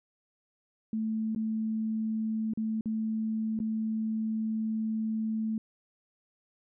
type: tone with dropouts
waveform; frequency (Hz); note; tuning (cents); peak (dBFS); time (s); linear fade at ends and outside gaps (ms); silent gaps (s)
sine; 219.9; A3; -1; -28; 0.93-5.58; 2; 1.349-1.36 / 2.536-2.574 / 2.81-2.857 / 3.591-3.601
effects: none